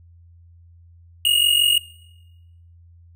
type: tone pair together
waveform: square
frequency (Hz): 2841 / 2887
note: F7 / F#7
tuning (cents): +29 / -43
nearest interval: unison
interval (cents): 28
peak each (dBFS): -19 / -18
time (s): 1.25-1.78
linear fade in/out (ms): 2
effects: noise-tail reverb RT60 1.0 s tail -22 dB re dry + added 85 Hz sine -46 dBFS peak until 3.15 s